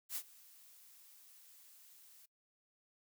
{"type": "noise with ADSR envelope", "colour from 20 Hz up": "blue", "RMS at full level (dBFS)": -39, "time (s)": [0.09, 2.26], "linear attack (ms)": 70, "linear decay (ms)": 65, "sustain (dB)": -22, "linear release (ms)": 9, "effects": ["noise-tail reverb RT60 0.1 s tail -22 dB re dry"]}